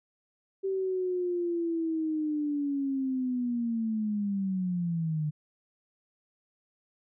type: linear sweep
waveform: sine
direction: down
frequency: 388.5 to 148.9 Hz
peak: -27 dBFS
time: 0.63-5.31 s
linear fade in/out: 20 ms
effects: none